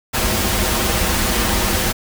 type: noise with comb filter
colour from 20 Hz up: pink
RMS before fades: -18 dBFS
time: 0.13-1.93 s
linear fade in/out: 20 ms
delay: 7 ms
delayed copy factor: -0.7
effects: none